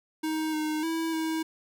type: tone with pitch steps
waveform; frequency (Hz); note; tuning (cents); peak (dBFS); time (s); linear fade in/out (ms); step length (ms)
square; 314.1 / 308.5 / 326.5 / 320.3; D#4 / D#4 / E4 / E4; +16 / -15 / -17 / -50; -28; 0.23-1.43; 10; 300
effects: none